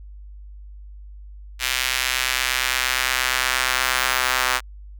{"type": "tone with high-pass filter sweep", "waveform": "sawtooth", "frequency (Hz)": 128.6, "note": "C3", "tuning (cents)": -30, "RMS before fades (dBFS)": -22, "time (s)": [1.59, 4.61], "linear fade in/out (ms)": 50, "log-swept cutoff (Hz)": [2300, 1300], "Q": 1.2, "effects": ["added 50 Hz sine -37 dBFS peak until 4.99 s"]}